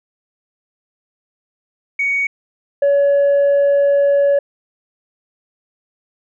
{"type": "tone pair in turn", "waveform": "sine", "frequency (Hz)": [2238, 564.9], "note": ["C#7", "C#5"], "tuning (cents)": [16, 33], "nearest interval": "2 octaves", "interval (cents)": 2383, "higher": "first", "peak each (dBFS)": [-14, -8], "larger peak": "second", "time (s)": [[1.99, 2.27], [2.82, 4.39]], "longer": "second", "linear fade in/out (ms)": 5, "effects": ["tanh soft clip ceiling -9 dBFS"]}